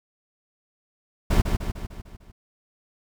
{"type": "noise with echo", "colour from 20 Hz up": "brown", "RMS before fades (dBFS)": -18, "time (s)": [1.3, 1.42], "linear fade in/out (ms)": 10, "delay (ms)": 150, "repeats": 6, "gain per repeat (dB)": -5, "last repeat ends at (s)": 2.32, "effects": []}